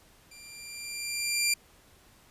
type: tone with level ramp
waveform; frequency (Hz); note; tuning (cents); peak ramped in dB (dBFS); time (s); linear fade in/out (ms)
15% pulse; 2378; D7; +21; -42 to -16; 0.31-1.54; 5
effects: pink hiss -59 dBFS RMS until 2.3 s + resampled to 32000 Hz